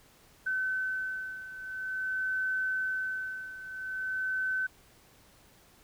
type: beating tone pair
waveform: sine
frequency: 1523 / 1523.48 Hz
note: F#6 / G6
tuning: +50 / -50 cents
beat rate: 0.48 Hz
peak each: -36 / -32 dBFS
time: 0.46-4.67 s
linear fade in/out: 10 ms
effects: pink hiss -60 dBFS RMS until 5.83 s